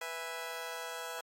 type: chord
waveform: 15% pulse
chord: E major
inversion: second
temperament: just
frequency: 494.4 / 659.3 / 824.1 Hz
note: B4 / E5 / G#5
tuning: +2 / 0 / -14 cents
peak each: -36 / -37 / -39 dBFS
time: 0.01-1.21 s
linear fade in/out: 5 ms
effects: AAC 48 kbps